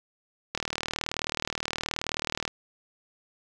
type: click train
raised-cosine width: 0.2 ms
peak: -11 dBFS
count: 76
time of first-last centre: 0.55-2.478 s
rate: 38.9 Hz
effects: none